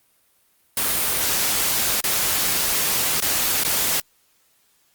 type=noise with dropouts; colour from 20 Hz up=white; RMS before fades=-21 dBFS; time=0.77-4 s; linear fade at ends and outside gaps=2 ms; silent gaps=2.006-2.04 / 3.203-3.222 / 3.636-3.648 s; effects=white hiss -62 dBFS RMS until 4.94 s + Opus 32 kbps